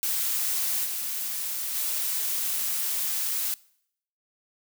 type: noise with level steps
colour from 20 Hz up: blue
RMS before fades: -27 / -31 / -28 dBFS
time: 0.03-3.54 s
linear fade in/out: 0 ms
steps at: 0.84 / 1.74 s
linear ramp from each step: 20 ms
effects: noise-tail reverb RT60 0.7 s tail -23 dB re dry